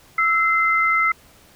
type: tone pair together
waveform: sine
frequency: 1318.5 / 2068 Hz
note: E6 / C7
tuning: 0 / -21 cents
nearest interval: minor sixth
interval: 779 cents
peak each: -18 dBFS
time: 0.18-1.12 s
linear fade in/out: 5 ms
effects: pink hiss -51 dBFS RMS until 1.55 s